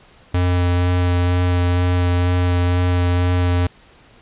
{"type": "tone with vibrato", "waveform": "square", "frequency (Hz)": 89, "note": "F2", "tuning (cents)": 33, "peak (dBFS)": -15, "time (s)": [0.34, 3.67], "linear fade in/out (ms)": 5, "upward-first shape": "sine", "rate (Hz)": 2.1, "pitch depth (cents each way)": 11, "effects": ["pink hiss -49 dBFS RMS until 4.21 s", "resampled to 8000 Hz"]}